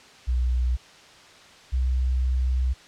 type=tone pair in turn; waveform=sine; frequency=61.74 / 63.7 Hz; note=B1 / C2; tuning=0 / -46 cents; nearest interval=minor second; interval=54 cents; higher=second; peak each=-20 dBFS; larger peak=neither; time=0.27-0.77 / 1.72-2.74 s; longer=second; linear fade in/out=20 ms; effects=white hiss -49 dBFS RMS until 2.87 s + low-pass 5000 Hz 12 dB/octave